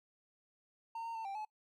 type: tone with pitch steps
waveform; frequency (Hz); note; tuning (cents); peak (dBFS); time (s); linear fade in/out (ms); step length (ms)
triangle; 913 / 919 / 897 / 786 / 857; A#5 / A#5 / A5 / G5 / A5; -36 / -25 / +33 / +4 / -46; -37; 0.95-1.45; 5; 100
effects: noise-tail reverb RT60 0.1 s tail -25 dB re dry + MP3 96 kbps